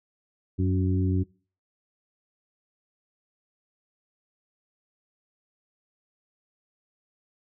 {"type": "harmonic tone with a mistuned harmonic", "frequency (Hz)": 92.5, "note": "F#2", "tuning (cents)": 0, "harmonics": [1, 2, 3, 4], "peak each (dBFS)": [-23, -29, -29, -34], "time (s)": [0.58, 1.24], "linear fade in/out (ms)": 20, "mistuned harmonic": 3, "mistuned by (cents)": 22, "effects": ["noise-tail reverb RT60 0.4 s tail -24 dB re dry"]}